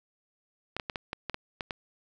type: clicks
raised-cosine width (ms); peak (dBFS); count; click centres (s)
0.3; -17; 9; 0.766 / 0.798 / 0.898 / 0.958 / 1.131 / 1.297 / 1.344 / 1.608 / 1.708
effects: none